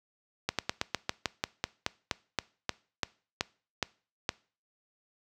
slowing click train, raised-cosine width 0.2 ms, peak -10 dBFS, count 17, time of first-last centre 0.49-4.291 s, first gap 97 ms, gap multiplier 1.11, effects noise-tail reverb RT60 0.4 s tail -22 dB re dry + high-pass 60 Hz 12 dB/octave

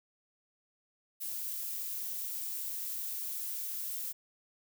violet noise, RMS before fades -38 dBFS, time 1.2-4.13 s, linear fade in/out 20 ms, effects none

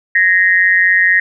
sine tone with amplitude modulation, 1864.7 Hz, A#6, in tune, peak -4 dBFS, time 0.15-1.2 s, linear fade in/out 5 ms, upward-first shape sine, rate 184 Hz, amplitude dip 85%, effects none

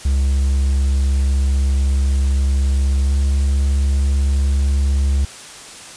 triangle tone with pitch glide, 68 to 69.11 Hz, C#2 to C#2, -33 to -5 cents, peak -11 dBFS, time 0.05-5.25 s, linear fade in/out 5 ms, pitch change +28 cents, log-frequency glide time 3.04-3.12 s, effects white hiss -36 dBFS RMS until 5.96 s + resampled to 22050 Hz

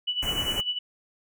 sine tone with tremolo, 2960 Hz, F#7, in tune, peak -23 dBFS, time 0.07-0.79 s, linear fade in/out 10 ms, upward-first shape sine, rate 10 Hz, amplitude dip 75%
pink band-stop noise, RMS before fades -33 dBFS, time 0.22-0.61 s, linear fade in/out 10 ms, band 3000 to 5900 Hz, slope 96 dB/octave
effects none

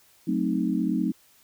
sine chord, F# diminished seventh, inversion none, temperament equal, 185 / 220 / 261.6 / 311.1 Hz, F#3 / A3 / C4 / Eb4, 0 / 0 / 0 / 0 cents, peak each -28 dBFS, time 0.27-1.12 s, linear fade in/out 10 ms, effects white hiss -59 dBFS RMS until 1.43 s

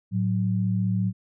sine tone pair together, 110 / 185 Hz, A2 / F#3, 0 / 0 cents, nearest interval major sixth, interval 900 cents, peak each -24 dBFS, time 0.11-1.13 s, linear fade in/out 50 ms, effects none

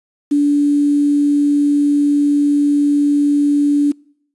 sine tone with quantisation, 289.3 Hz, D4, 26 cents flat, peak -10 dBFS, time 0.31-3.92 s, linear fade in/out 10 ms, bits 6, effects noise-tail reverb RT60 0.7 s tail -26 dB re dry + resampled to 24000 Hz

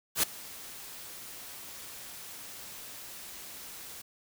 white noise with ADSR envelope, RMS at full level -24 dBFS, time 0.15-4.02 s, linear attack 82 ms, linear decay 6 ms, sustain -21 dB, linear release 9 ms, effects none

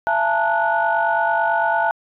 sine tone cluster, 674 / 859 / 908 / 1468 Hz, E5 / A5 / A#5 / F#6, +38 / -42 / -46 / -14 cents, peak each -21 dBFS, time 0.07-1.91 s, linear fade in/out 0 ms, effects tanh soft clip ceiling -7 dBFS

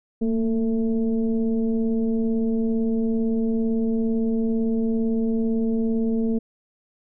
sine tone with frequency modulation, 227.9 Hz, A#3, 39 cents flat, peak -19 dBFS, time 0.21-6.39 s, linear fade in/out 10 ms, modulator 219 Hz, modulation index 0.79, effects none

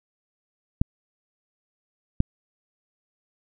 clicks, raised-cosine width 5 ms, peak -6 dBFS, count 2, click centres 0.815 / 2.204 s, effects none

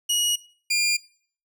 20% pulse tone pair in turn, 2901 / 2400 Hz, F#7 / D7, -35 / +37 cents, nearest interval minor third, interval 328 cents, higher first, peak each -15 / -15 dBFS, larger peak neither, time 0.09-0.36 / 0.7-0.97 s, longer neither, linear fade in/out 10 ms, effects noise-tail reverb RT60 0.5 s tail -21 dB re dry

